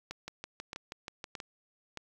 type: two click trains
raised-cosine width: 0.2 ms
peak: -22 / -23 dBFS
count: 4 / 8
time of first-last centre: 0.11-1.973 / 0.28-1.402 s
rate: 1.61 / 6.24 Hz
effects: 9-bit